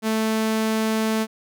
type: tone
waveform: sawtooth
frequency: 220 Hz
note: A3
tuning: in tune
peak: -16 dBFS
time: 0.02-1.27 s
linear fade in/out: 50 ms
effects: none